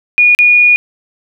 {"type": "tone with dropouts", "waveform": "sine", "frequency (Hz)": 2446, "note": "D#7", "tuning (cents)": -30, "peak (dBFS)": -4, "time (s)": [0.18, 0.76], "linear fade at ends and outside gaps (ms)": 0, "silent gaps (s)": [0.349, 0.389], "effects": []}